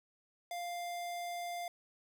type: tone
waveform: square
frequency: 698.5 Hz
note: F5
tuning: in tune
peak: -39 dBFS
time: 0.51-1.68 s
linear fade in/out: 2 ms
effects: none